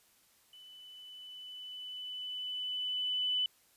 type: tone with level ramp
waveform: sine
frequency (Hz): 2996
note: F#7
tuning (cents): +21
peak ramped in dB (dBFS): -52 to -28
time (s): 0.53-3.46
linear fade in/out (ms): 2
effects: white hiss -67 dBFS RMS until 3.76 s + resampled to 32000 Hz